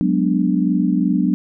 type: chord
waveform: sine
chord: G# half-diminished seventh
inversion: third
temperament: equal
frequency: 185 / 207.7 / 246.9 / 293.7 Hz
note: F#3 / G#3 / B3 / D4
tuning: 0 / 0 / 0 / 0 cents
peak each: -18 / -22 / -20 / -20 dBFS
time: 0.01-1.34 s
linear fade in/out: 0 ms
effects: none